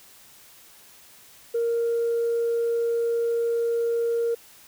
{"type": "tone", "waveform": "sine", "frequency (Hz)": 466.2, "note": "A#4", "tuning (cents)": 0, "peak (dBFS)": -20, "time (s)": [1.54, 4.35], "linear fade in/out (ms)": 10, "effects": ["tanh soft clip ceiling -18 dBFS", "white hiss -51 dBFS RMS until 4.67 s"]}